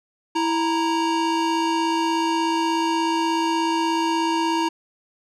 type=tone pair together; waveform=square; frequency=329.6 / 932.2 Hz; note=E4 / A#5; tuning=0 / 0 cents; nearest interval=octave + tritone; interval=1800 cents; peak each=-23 dBFS; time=0.35-4.69 s; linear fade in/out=10 ms; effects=low-pass 6000 Hz 12 dB/octave